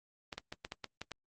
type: clicks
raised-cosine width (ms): 0.2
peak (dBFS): -22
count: 8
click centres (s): 0.328 / 0.38 / 0.525 / 0.649 / 0.721 / 0.843 / 1.016 / 1.117
effects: Opus 24 kbps